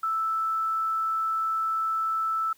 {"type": "tone with quantisation", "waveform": "sine", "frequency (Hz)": 1318.5, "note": "E6", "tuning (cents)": 0, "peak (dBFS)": -24, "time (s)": [0.03, 2.53], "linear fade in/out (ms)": 5, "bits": 9, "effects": ["white hiss -61 dBFS RMS until 2.57 s"]}